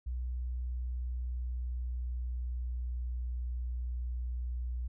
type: tone with pitch glide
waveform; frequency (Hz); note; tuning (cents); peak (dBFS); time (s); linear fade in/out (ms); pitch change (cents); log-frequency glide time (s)
sine; 61.74 to 60.96; B1 to B1; 0 to -22; -33; 0.06-4.88; 10; -22; 0.26-3.25
effects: none